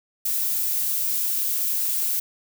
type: noise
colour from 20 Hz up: violet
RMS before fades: -24 dBFS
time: 0.25-2.2 s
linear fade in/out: 5 ms
effects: none